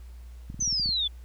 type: clicks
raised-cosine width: 5 ms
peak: -26 dBFS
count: 9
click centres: 0.501 / 0.544 / 0.594 / 0.625 / 0.677 / 0.727 / 0.798 / 0.859 / 0.891 s
type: exponential sweep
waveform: sine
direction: down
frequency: 6272 to 3403 Hz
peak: -24 dBFS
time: 0.6-1.08 s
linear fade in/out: 10 ms
effects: added 60 Hz sine -41 dBFS peak until 1.24 s + pink hiss -61 dBFS RMS until 1.24 s